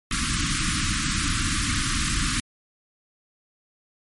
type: band-stop noise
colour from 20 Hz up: pink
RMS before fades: -24 dBFS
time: 0.11-2.4 s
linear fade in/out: 2 ms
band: 320 to 1100 Hz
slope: 96 dB/octave
effects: MP3 48 kbps